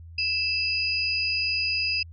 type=tone pair together; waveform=sine; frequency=2637 / 4929 Hz; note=E7 / D#8; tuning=0 / -17 cents; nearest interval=major seventh; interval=1083 cents; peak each=-26 dBFS; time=0.18-2.03 s; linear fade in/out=5 ms; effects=added 83 Hz sine -41 dBFS peak until 2.12 s